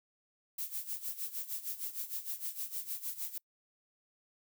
violet noise with tremolo, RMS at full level -37 dBFS, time 0.58-3.38 s, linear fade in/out 5 ms, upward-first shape sine, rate 6.5 Hz, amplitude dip 80%, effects noise-tail reverb RT60 0.1 s tail -26 dB re dry

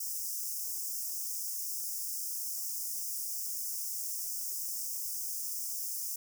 white high-pass noise, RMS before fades -37 dBFS, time 0-6.16 s, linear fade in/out 5 ms, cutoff 5100 Hz, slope 96 dB/octave, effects none

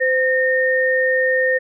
sine tone pair together, 514.9 / 1835 Hz, C5 / A#6, -28 / -28 cents, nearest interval octave + minor seventh, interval 2200 cents, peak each -17 dBFS, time 0-1.59 s, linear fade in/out 20 ms, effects none

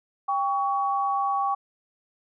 sine tone pair together, 794.8 / 1124 Hz, G5 / C#6, +24 / +24 cents, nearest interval tritone, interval 600 cents, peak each -25 dBFS, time 0.28-1.55 s, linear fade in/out 10 ms, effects none

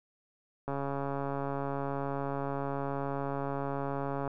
click train, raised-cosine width 1 ms, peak -21 dBFS, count 501, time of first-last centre 0.68-4.277 s, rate 139 Hz, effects none

